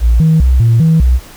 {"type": "tone with pitch steps", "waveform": "sine", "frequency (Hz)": [58, 159.7, 64.1, 115.2, 161.5, 62.6], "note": ["A#1", "D#3", "C2", "A#2", "E3", "B1"], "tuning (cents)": [-8, 45, -35, -20, -35, 24], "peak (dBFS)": -4, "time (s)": [0, 1.2], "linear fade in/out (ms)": 50, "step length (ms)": 200, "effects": ["tanh soft clip ceiling -2 dBFS", "pink hiss -36 dBFS RMS until 1.36 s"]}